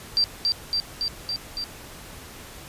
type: tone with echo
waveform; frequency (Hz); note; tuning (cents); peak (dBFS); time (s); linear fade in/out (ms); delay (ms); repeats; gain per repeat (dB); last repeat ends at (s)
sine; 4699; D8; 0; -17; 0.17-0.24; 0; 280; 5; -2; 1.64
effects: pink hiss -42 dBFS RMS until 2.68 s + resampled to 32000 Hz